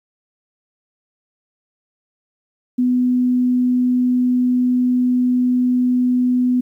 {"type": "tone", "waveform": "sine", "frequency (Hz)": 249.4, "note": "B3", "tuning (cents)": 17, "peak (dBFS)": -13, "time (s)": [2.78, 6.61], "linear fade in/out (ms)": 10, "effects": ["9-bit"]}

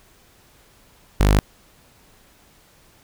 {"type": "tone", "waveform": "sawtooth", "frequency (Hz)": 50.6, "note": "G#1", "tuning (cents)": -44, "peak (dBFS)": -9, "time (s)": [1.2, 1.39], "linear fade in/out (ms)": 0, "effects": ["pink hiss -54 dBFS RMS until 3.03 s"]}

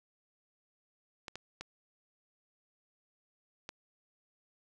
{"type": "clicks", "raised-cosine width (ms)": 0.2, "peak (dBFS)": -24, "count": 4, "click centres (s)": [1.282, 1.356, 1.61, 3.691], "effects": []}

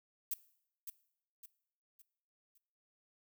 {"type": "noise with echo", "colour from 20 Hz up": "violet", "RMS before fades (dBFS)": -36, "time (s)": [0.31, 0.34], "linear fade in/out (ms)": 5, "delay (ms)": 560, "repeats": 4, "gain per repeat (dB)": -8, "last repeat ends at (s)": 2.58, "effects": ["noise-tail reverb RT60 0.7 s tail -19 dB re dry"]}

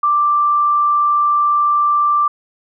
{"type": "tone", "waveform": "sine", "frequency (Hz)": 1177, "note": "D6", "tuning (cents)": 3, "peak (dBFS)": -11, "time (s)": [0.03, 2.28], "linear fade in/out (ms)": 5, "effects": []}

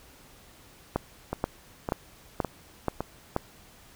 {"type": "two click trains", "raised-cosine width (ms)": 1, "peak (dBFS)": [-15, -11], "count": [4, 6], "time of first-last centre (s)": [[1.33, 3.006], [0.96, 3.364]], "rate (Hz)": [1.79, 2.08], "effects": ["pink hiss -54 dBFS RMS until 3.95 s"]}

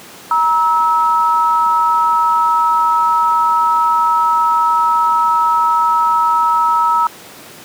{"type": "tone pair together", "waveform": "sine", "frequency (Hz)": [946, 1299.1], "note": ["A#5", "E6"], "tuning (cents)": [25, -26], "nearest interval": "perfect fourth", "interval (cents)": 549, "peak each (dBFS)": -13, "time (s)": [0.31, 7.07], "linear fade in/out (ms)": 2, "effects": ["pink hiss -36 dBFS RMS until 7.64 s", "high-pass 200 Hz 12 dB/octave"]}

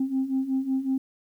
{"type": "beating tone pair", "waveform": "sine", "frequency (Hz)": [261.6, 267], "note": ["C4", "C4"], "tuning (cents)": [0, 35], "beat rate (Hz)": 5.4, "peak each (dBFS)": [-28, -24], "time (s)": [0, 0.98], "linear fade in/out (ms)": 5, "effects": ["tanh soft clip ceiling -18 dBFS", "10-bit"]}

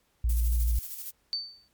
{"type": "tone", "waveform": "sine", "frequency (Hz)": 58.27, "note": "A#1", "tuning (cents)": 0, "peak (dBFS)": -22, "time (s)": [0.24, 0.79], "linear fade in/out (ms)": 5}
{"type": "noise with tremolo", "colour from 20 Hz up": "violet", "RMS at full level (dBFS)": -37, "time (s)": [0.29, 1.11], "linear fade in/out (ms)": 5, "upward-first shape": "square", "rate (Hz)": 13, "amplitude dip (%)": 40}
{"type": "tone with exponential decay", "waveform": "sine", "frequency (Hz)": 4558, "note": "C#8", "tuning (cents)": 47, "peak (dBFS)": -25, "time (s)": [1.33, 1.68], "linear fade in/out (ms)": 0, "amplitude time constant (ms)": 76}
{"effects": ["pink hiss -70 dBFS RMS until 1.73 s", "MP3 96 kbps"]}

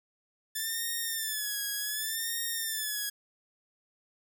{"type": "tone with vibrato", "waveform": "5% pulse", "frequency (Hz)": 1749, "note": "A6", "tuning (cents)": -11, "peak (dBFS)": -21, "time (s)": [0.55, 3.1], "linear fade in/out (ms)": 10, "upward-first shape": "sine", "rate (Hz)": 0.67, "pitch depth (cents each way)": 97, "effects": []}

